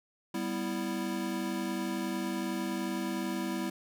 square chord, E minor, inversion first, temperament equal, 196 / 246.9 / 329.6 Hz, G3 / B3 / E4, 0 / 0 / 0 cents, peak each -37 / -38 / -36 dBFS, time 0.34-3.7 s, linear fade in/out 5 ms, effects none

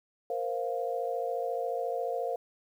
sine chord, Bb suspended second, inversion none, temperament equal with one note detuned, 469.1 / 523.3 / 698.5 Hz, Bb4 / C5 / F5, +11 / 0 / 0 cents, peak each -34 dBFS, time 0.3-2.36 s, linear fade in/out 2 ms, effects 10-bit

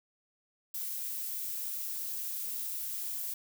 violet noise, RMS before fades -37 dBFS, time 0.74-3.34 s, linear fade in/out 5 ms, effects none

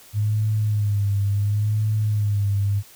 sine tone with vibrato, 103.83 Hz, G#2, in tune, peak -18 dBFS, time 0.13-2.83 s, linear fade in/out 50 ms, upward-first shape sine, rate 0.71 Hz, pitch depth 62 cents each way, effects white hiss -48 dBFS RMS until 2.95 s

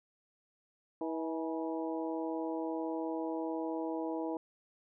harmonic tone with a mistuned harmonic, 161.4 Hz, E3, 36 cents flat, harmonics 2 / 3 / 4 / 5 / 6, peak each -36 / -40 / -42 / -44 / -46 dBFS, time 1.01-4.37 s, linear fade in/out 2 ms, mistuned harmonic 5, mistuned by +57 cents, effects none

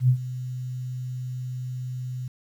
sine tone with ADSR envelope, 126.7 Hz, B2, 45 cents sharp, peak -13 dBFS, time 0-2.28 s, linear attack 87 ms, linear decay 82 ms, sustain -16 dB, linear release 5 ms, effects 9-bit

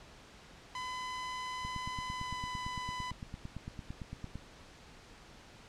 sawtooth tone with pitch glide, 1009 to 1001.5 Hz, B5 to B5, +37 to +24 cents, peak -34 dBFS, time 0.75-3.11 s, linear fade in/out 2 ms, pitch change -13 cents, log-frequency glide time 2.08-2.41 s
click train, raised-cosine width 5 ms, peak -29 dBFS, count 25, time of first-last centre 1.65-4.356 s, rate 8.87 Hz
effects pink hiss -55 dBFS RMS until 5.68 s + low-pass 6000 Hz 12 dB/octave

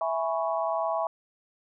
sine chord, C# minor seventh, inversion first, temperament equal, 659.3 / 830.6 / 987.8 / 1108.7 Hz, E5 / G#5 / B5 / C#6, 0 / 0 / 0 / 0 cents, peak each -28 / -32 / -33 / -33 dBFS, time 0.01-1.07 s, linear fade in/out 2 ms, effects none

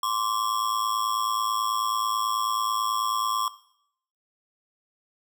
square ring-modulated tone, 1100 Hz, C#6, 14 cents flat, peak -22 dBFS, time 0.03-3.48 s, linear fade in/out 2 ms, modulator 54.6 Hz, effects noise-tail reverb RT60 0.7 s tail -17 dB re dry

